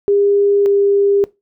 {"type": "tone pair in turn", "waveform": "sine", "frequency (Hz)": [403.6, 401], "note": ["G#4", "G4"], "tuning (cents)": [-49, 39], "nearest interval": "unison", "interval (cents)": 12, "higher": "first", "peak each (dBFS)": -10, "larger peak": "neither", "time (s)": [[0.08, 0.66], [0.66, 1.24]], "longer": "neither", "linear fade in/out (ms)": 0, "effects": ["noise-tail reverb RT60 0.2 s tail -19 dB re dry"]}